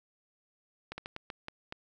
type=slowing click train; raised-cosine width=0.3 ms; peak=-23 dBFS; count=7; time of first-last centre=0.92-1.724 s; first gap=60 ms; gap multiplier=1.32; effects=none